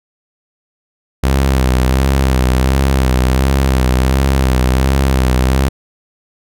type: tone with vibrato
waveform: sawtooth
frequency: 65.41 Hz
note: C2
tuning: in tune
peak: -6 dBFS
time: 1.23-5.69 s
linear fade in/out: 10 ms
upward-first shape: sine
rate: 1.4 Hz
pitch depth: 59 cents each way
effects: none

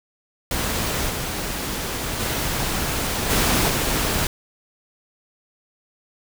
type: noise with level steps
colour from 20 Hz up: pink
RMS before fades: -24 / -27 / -24 / -19 / -22 dBFS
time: 0.51-4.27 s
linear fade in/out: 2 ms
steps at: 1.09 / 2.19 / 3.29 / 3.68 s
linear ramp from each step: 20 ms
effects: none

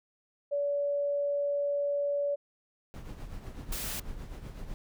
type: tone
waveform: sine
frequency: 572 Hz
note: D5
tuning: 46 cents flat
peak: -27 dBFS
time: 0.51-2.36 s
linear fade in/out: 20 ms
type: noise with tremolo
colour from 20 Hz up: brown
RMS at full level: -38 dBFS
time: 2.94-4.74 s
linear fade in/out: 0 ms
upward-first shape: triangle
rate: 8 Hz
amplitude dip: 60%
type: noise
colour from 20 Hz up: white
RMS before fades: -37 dBFS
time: 3.72-4 s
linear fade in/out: 5 ms
effects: none

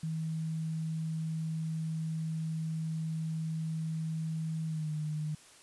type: tone with pitch glide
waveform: sine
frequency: 160 to 152.95 Hz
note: D#3 to D#3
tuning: +49 to -29 cents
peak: -32 dBFS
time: 0.03-5.35 s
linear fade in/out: 5 ms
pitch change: -78 cents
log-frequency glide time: 4.67-4.91 s
effects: white hiss -57 dBFS RMS until 5.62 s + resampled to 24000 Hz

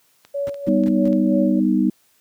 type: click train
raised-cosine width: 0.2 ms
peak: -26 dBFS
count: 4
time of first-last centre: 0.25-1.13 s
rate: 3.41 Hz
type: tone with tremolo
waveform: sine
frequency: 564 Hz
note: C#5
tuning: 30 cents sharp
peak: -20 dBFS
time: 0.34-1.6 s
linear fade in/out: 10 ms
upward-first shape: sine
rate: 3.1 Hz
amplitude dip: 70%
type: noise bursts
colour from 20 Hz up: brown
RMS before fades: -31 dBFS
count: 4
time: 0.47-1.08 s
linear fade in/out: 0 ms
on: 25 ms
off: 170 ms
type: chord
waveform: sine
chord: G augmented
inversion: none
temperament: equal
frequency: 196 / 246.9 / 311.1 Hz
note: G3 / B3 / D#4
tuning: 0 / 0 / 0 cents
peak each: -19 dBFS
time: 0.67-1.9 s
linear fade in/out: 5 ms
effects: white hiss -60 dBFS RMS until 2.2 s + high-pass 80 Hz 12 dB/octave

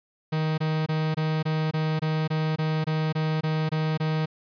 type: tone bursts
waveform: 45% pulse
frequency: 156.7 Hz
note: D#3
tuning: 13 cents sharp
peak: -23 dBFS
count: 14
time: 0.32-4.259 s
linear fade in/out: 10 ms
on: 260 ms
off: 23 ms
effects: resampled to 11025 Hz + 10-bit

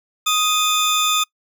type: tone pair together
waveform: 30% pulse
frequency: 1247 / 3550 Hz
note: D#6 / A7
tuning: +3 / +15 cents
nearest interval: octave + tritone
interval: 1812 cents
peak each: -16 dBFS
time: 0.26-1.24 s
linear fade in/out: 10 ms
effects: noise-tail reverb RT60 0.1 s tail -24 dB re dry

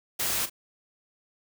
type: noise with echo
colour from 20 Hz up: white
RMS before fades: -28 dBFS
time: 0.19-0.46 s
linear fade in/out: 10 ms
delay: 39 ms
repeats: 1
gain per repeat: -13 dB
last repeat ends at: 0.499 s
effects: none

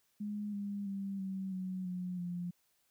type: tone with pitch steps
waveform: sine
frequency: 207.7 / 202 / 196.5 / 191.12 / 185.9 / 180.81 / 175.87 Hz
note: G#3 / G#3 / G3 / G3 / F#3 / F#3 / F3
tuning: 0 / -48 / +4 / -44 / +8 / -40 / +12 cents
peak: -36 dBFS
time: 0.2-2.51 s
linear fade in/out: 10 ms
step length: 330 ms
effects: white hiss -75 dBFS RMS until 2.9 s

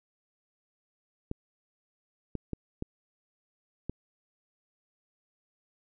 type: clicks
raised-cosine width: 3 ms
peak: -20 dBFS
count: 5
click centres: 1.314 / 2.353 / 2.533 / 2.824 / 3.896 s
effects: none

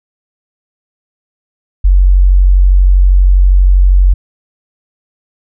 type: tone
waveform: sine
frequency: 46.25 Hz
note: F#1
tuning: in tune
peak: -3 dBFS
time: 1.84-4.14 s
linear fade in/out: 10 ms
effects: none

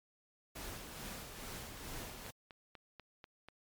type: noise with tremolo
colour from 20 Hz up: pink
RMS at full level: -45 dBFS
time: 0.55-2.31 s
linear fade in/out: 10 ms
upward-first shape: sine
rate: 2.3 Hz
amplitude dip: 40%
type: click train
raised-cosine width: 0.3 ms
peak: -35 dBFS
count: 9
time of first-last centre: 1.53-3.486 s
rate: 4.09 Hz
effects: MP3 96 kbps

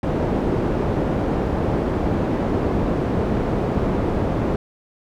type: low-pass noise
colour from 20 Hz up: white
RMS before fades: -21 dBFS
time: 0.03-4.56 s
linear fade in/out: 2 ms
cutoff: 420 Hz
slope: 12 dB/octave
effects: none

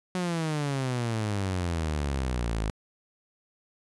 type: exponential sweep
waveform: sawtooth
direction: down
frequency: 184.8 to 51.8 Hz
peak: -23 dBFS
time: 0.15-2.7 s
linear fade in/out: 0 ms
effects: resampled to 24000 Hz

